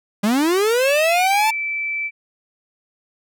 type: linear sweep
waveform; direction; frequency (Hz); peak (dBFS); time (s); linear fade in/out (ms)
45% pulse; up; 196 to 894; -15; 0.23-1.51; 10
type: tone with pitch glide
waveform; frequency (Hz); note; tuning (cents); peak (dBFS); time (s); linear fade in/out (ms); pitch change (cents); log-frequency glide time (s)
sine; 2637 to 2322; E7 to D7; 0 to -20; -21; 0.79-2.11; 50; -220; 1.06-1.28
effects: none